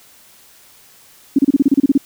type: tone bursts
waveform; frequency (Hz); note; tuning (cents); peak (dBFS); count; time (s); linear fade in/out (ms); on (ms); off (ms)
sine; 277.2; C#4; 0; -7; 11; 1.36-1.978; 5; 28; 31
effects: white hiss -47 dBFS RMS until 2.05 s